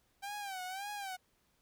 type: tone with vibrato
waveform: sawtooth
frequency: 779 Hz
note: G5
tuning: 11 cents flat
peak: -36 dBFS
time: 0.22-1.17 s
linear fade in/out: 20 ms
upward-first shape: sine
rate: 1.8 Hz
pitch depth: 110 cents each way
effects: pink hiss -74 dBFS RMS until 1.61 s